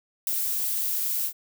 violet noise with ADSR envelope, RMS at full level -20 dBFS, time 0.27-1.33 s, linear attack 4 ms, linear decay 3 ms, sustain -7 dB, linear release 72 ms, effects none

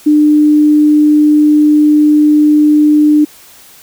sine tone, 300 Hz, D4, 37 cents sharp, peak -4 dBFS, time 0.06-3.25 s, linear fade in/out 10 ms, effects white hiss -39 dBFS RMS until 3.82 s

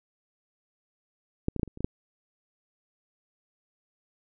clicks, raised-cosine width 3 ms, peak -12 / -19 / -17 / -12 / -30 / -30 / -21 / -11 dBFS, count 8, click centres 1.484 / 1.563 / 1.596 / 1.632 / 1.677 / 1.774 / 1.806 / 1.845 s, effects none

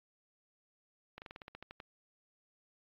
slowing click train, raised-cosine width 0.3 ms, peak -30 dBFS, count 11, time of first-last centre 1.18-1.802 s, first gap 39 ms, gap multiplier 1.1, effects low-pass 4000 Hz 12 dB/octave + AAC 32 kbps

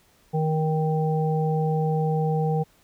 harmonic tone, 156.8 Hz, D#3, 14 cents sharp, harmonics 1 / 3 / 5, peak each -22 / -27 / -29 dBFS, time 0.33-2.64 s, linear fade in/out 20 ms, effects pink hiss -60 dBFS RMS until 2.83 s

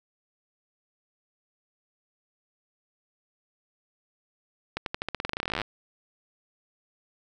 accelerating click train, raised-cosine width 0.3 ms, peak -13 dBFS, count 25, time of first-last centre 4.77-5.617 s, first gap 92 ms, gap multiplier 0.9, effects none

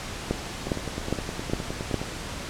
two click trains, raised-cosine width 2 ms, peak -10 / -17 dBFS, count 5 / 14, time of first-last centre 0.31-1.943 / 0.67-2.016 s, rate 2.45 / 9.66 Hz, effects pink hiss -35 dBFS RMS until 2.49 s + low-pass 8000 Hz 12 dB/octave

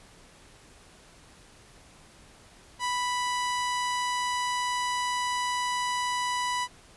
sawtooth tone, 987.8 Hz, B5, in tune, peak -23 dBFS, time 2.79-6.68 s, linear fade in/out 50 ms, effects pink hiss -54 dBFS RMS until 6.96 s + resampled to 24000 Hz

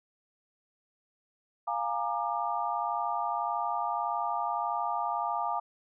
sine chord, Bb dominant seventh, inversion second, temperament equal with one note detuned, 698.5 / 830.6 / 932.3 / 1194.5 Hz, F5 / Ab5 / Bb5 / D6, 0 / 0 / 0 / +29 cents, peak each -34 dBFS, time 1.67-5.6 s, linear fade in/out 10 ms, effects none

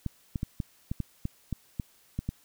clicks, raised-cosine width 5 ms, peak -18 dBFS, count 11, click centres 0.063 / 0.358 / 0.431 / 0.602 / 0.915 / 1.003 / 1.254 / 1.527 / 1.798 / 2.19 / 2.29 s, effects white hiss -62 dBFS RMS until 2.44 s

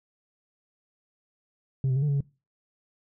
sine tone with pitch steps, 133.7 / 128.9 / 136.6 / 148.4 / 141.4 / 140 Hz, C3 / C3 / C#3 / D3 / C#3 / C#3, +38 / -26 / -25 / +18 / +35 / +18 cents, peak -19 dBFS, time 1.84-2.206 s, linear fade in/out 2 ms, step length 61 ms, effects noise-tail reverb RT60 0.3 s tail -24 dB re dry + tanh soft clip ceiling -21 dBFS

